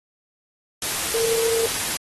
sine tone in noise, 455.9 Hz, A#4, 39 cents flat, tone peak -20 dBFS, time 1.14-1.66 s, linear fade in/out 2 ms, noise white, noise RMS -25 dBFS, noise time 0.82-1.97 s, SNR +2 dB, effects AAC 32 kbps

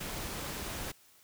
pink noise, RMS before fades -39 dBFS, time 0-0.92 s, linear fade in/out 10 ms, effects white hiss -62 dBFS RMS until 1.23 s

